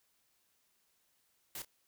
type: noise with echo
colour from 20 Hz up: white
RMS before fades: -43 dBFS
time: 1.55-1.62 s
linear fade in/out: 2 ms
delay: 29 ms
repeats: 1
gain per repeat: -13 dB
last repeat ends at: 1.649 s
effects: white hiss -75 dBFS RMS until 1.87 s